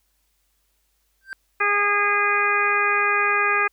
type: tone with exponential growth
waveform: triangle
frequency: 1567 Hz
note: G6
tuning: 1 cent flat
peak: -24 dBFS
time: 1.21-1.33 s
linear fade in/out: 0 ms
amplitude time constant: 24 ms
type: harmonic tone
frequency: 409.4 Hz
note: G#4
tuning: 25 cents flat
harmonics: 1 / 2 / 3 / 4 / 5 / 6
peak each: -28 / -30 / -22 / -23 / -25 / -24 dBFS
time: 1.6-3.68 s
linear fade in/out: 10 ms
effects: added 50 Hz sine -69 dBFS peak until 3.72 s + white hiss -69 dBFS RMS until 3.72 s